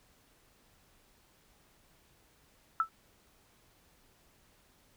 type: tone with exponential decay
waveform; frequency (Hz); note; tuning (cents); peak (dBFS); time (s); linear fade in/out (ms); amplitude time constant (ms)
sine; 1318.5; E6; 0; -21; 2.8-2.89; 1; 19
effects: pink hiss -66 dBFS RMS until 4.96 s